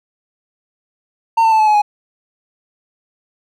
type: tone with pitch steps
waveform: triangle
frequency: 910 / 893.9 / 878 / 862.4 / 847.1 / 832.1 Hz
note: A#5 / A5 / A5 / A5 / G#5 / G#5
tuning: -42 / +27 / -4 / -35 / +34 / +3 cents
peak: -7 dBFS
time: 1.37-1.82 s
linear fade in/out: 10 ms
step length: 75 ms
effects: none